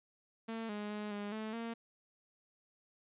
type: tone with pitch steps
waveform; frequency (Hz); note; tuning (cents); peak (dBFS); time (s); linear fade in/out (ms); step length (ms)
sawtooth; 226 / 208.1 / 209.7 / 204.9 / 217.7 / 230.4; A3 / G#3 / G#3 / G#3 / A3 / A#3; +47 / +4 / +17 / -23 / -18 / -20; -35; 0.48-1.74; 10; 210
effects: resampled to 8000 Hz